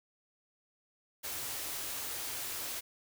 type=band-stop noise; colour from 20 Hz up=white; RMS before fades=-39 dBFS; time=1.23-2.81 s; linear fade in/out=20 ms; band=150 to 230 Hz; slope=96 dB/octave; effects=none